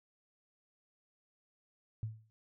sine tone with exponential decay, 110 Hz, A2, in tune, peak -32 dBFS, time 2.03-2.3 s, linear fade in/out 0 ms, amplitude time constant 58 ms, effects none

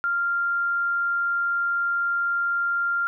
sine tone, 1392 Hz, F6, 6 cents flat, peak -21 dBFS, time 0.04-3.07 s, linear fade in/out 0 ms, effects none

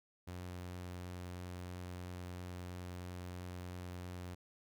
sawtooth tone, 89.7 Hz, F2, 47 cents sharp, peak -40 dBFS, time 0.27-4.35 s, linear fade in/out 10 ms, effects none

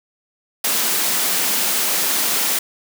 white high-pass noise, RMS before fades -19 dBFS, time 0.64-2.59 s, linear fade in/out 5 ms, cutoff 170 Hz, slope 96 dB/octave, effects none

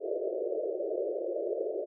pink band-pass noise, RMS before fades -33 dBFS, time 0-1.86 s, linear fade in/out 50 ms, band 350 to 630 Hz, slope 96 dB/octave, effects none

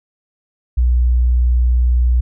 sine tone, 61 Hz, B1, 21 cents flat, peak -10 dBFS, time 0.77-2.21 s, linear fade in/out 10 ms, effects none

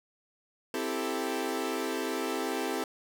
sawtooth chord, A minor seventh, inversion first, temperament equal, 261.6 / 329.6 / 392 / 440 Hz, C4 / E4 / G4 / A4, 0 / 0 / 0 / 0 cents, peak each -32 dBFS, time 0.74-2.84 s, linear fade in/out 2 ms, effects none

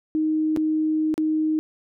sine tone with dropouts, 311.7 Hz, D#4, 3 cents sharp, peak -19 dBFS, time 0.15-1.59 s, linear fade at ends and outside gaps 0 ms, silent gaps 0.563-0.572 / 1.141-1.179 s, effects none

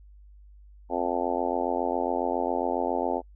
harmonic tone, 87.31 Hz, F2, in tune, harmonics 3 / 4 / 5 / 6 / 7 / 8 / 9 / 10, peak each -33 / -33 / -33 / -33 / -33 / -33 / -33 / -33 dBFS, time 0.89-3.22 s, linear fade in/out 50 ms, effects noise-tail reverb RT60 0.1 s tail -26 dB re dry + added 50 Hz sine -48 dBFS peak until 3.35 s

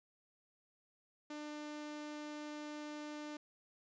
sawtooth tone, 299 Hz, D4, 31 cents sharp, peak -40 dBFS, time 1.3-3.37 s, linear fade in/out 5 ms, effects resampled to 16000 Hz

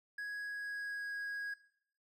triangle tone with pitch glide, 1664 to 1648.7 Hz, G#6 to G#6, +3 to -13 cents, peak -37 dBFS, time 0.18-1.54 s, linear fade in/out 5 ms, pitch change -16 cents, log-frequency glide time 0.37-1.1 s, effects noise-tail reverb RT60 0.7 s tail -17 dB re dry

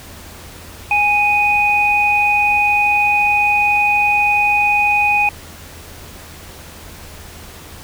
sine tone pair together, 826 / 2488 Hz, G#5 / D#7, -10 / -1 cents, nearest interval octave + perfect fifth, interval 1909 cents, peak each -16 / -13 dBFS, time 0.91-5.29 s, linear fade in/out 2 ms, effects added 82 Hz sine -40 dBFS peak until 7.83 s + pink hiss -37 dBFS RMS until 7.83 s

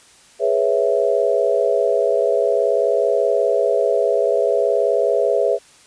sine chord, C# minor seventh, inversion second, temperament equal, 415.3 / 493.9 / 554.4 / 659.3 Hz, G#4 / B4 / C#5 / E5, 0 / 0 / 0 / 0 cents, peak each -20 dBFS, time 0.39-5.59 s, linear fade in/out 50 ms, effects white hiss -49 dBFS RMS until 5.86 s + resampled to 22050 Hz

